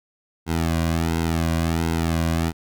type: tone with flanger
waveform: sawtooth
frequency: 82.41 Hz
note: E2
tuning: in tune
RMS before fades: -22 dBFS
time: 0.46-2.53 s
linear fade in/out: 50 ms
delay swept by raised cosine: 1.7 to 2.3 ms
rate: 1.4 Hz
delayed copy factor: -0.95
effects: none